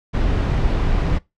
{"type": "noise", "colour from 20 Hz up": "brown", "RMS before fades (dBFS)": -18, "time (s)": [0.13, 1.19], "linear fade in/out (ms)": 20, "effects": ["noise-tail reverb RT60 0.2 s tail -21 dB re dry", "low-pass 4000 Hz 12 dB/octave"]}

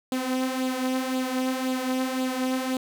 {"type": "tone with flanger", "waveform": "sawtooth", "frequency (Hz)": 258.2, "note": "C4", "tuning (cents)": -23, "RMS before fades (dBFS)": -27, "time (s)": [0.12, 2.77], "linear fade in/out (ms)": 2, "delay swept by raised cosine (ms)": [0.25, 4.25], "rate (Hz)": 1.9, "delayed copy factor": 0.55, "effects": []}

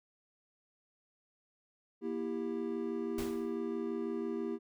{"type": "chord", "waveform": "triangle", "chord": "E diminished", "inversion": "second", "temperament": "just", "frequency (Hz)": [237.3, 329.6, 395.6], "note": ["Bb3", "E4", "G4"], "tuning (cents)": [31, 0, 16], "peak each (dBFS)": [-37, -37, -36], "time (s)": [2.01, 4.59], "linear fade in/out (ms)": 50}
{"type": "noise with exponential decay", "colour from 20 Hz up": "pink", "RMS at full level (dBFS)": -40, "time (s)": [3.18, 3.6], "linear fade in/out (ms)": 5, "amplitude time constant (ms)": 90}
{"effects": []}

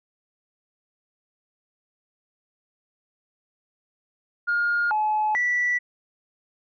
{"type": "tone with pitch steps", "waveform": "sine", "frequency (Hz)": [1419, 855, 1960], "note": ["F6", "A5", "B6"], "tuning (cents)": [27, -50, -14], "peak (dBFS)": -19, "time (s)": [4.47, 5.79], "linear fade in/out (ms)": 20, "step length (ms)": 440, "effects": ["tanh soft clip ceiling -16 dBFS"]}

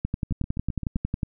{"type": "two click trains", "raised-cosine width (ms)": 5, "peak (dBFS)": [-13, -18], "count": [14, 6], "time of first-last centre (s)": [[0.05, 1.232], [0.31, 0.964]], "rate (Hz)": [11, 7.65], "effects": []}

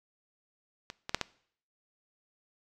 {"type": "clicks", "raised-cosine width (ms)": 0.2, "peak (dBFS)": [-22, -18, -8, -12], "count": 4, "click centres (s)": [0.901, 1.094, 1.146, 1.213], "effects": ["noise-tail reverb RT60 0.6 s tail -21 dB re dry"]}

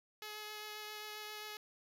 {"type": "tone with vibrato", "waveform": "5% pulse", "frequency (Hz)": 424.1, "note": "G#4", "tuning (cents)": 36, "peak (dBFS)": -33, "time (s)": [0.22, 1.57], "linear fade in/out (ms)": 2, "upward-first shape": "triangle", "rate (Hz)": 7.5, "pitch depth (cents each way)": 13, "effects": []}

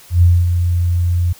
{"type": "tone with ADSR envelope", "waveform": "sine", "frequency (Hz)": 87.31, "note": "F2", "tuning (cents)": 0, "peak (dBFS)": -5, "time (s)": [0.1, 1.33], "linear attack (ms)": 120, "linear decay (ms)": 240, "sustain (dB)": -7, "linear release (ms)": 9, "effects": ["white hiss -43 dBFS RMS until 1.39 s"]}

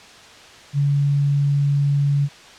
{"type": "tone", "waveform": "sine", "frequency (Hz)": 142.2, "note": "C#3", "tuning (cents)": 45, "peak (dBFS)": -15, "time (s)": [0.73, 2.29], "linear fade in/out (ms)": 50, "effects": ["white hiss -43 dBFS RMS until 2.58 s", "low-pass 5000 Hz 12 dB/octave"]}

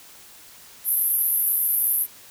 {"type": "band-pass noise", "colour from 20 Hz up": "pink", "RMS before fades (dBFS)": -22, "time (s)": [0.84, 2.07], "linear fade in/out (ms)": 50, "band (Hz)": [11000, 13000], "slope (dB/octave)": 96, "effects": ["white hiss -47 dBFS RMS until 2.3 s"]}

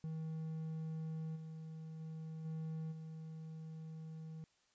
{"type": "tone with level steps", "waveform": "triangle", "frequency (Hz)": 159.3, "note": "D#3", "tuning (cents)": 41, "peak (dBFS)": [-38, -44, -42, -38, -44], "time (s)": [0.04, 4.44], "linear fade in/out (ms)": 0, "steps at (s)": [1.35, 1.99, 2.44, 2.91], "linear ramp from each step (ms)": 20, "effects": ["white hiss -75 dBFS RMS until 4.74 s", "resampled to 16000 Hz"]}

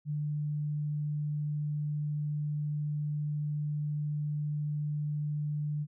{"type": "tone", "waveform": "sine", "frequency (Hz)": 148.8, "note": "D3", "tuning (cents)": 23, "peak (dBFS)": -30, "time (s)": [0.05, 5.87], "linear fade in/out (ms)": 50, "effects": []}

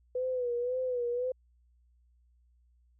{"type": "tone with vibrato", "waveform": "sine", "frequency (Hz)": 495.6, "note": "B4", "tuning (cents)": 6, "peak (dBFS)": -29, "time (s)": [0.15, 1.32], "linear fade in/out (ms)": 5, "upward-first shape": "sine", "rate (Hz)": 1.9, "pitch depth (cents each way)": 66, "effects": ["added 60 Hz sine -63 dBFS peak until 2.99 s"]}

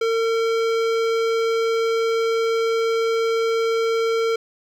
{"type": "tone with hard clipping", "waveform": "sine", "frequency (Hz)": 454.3, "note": "A#4", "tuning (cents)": -45, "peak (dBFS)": -20, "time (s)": [0.01, 4.36], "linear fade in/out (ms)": 5, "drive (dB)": 17, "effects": []}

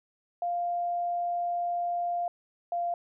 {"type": "tone pair in turn", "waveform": "sine", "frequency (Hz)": [698.5, 694.1], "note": ["F5", "F5"], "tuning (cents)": [0, -11], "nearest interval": "unison", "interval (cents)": 11, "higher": "first", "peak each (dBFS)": -27, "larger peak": "neither", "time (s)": [[0.42, 2.28], [2.72, 2.94]], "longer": "first", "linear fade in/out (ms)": 2, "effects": []}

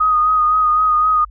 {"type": "tone with vibrato", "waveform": "sine", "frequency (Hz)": 1244.5, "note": "D#6", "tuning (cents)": 0, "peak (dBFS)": -11, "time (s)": [0, 1.25], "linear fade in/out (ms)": 10, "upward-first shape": "sine", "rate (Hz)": 3.9, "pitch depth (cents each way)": 26, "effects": ["added 50 Hz sine -36 dBFS peak until 1.3 s"]}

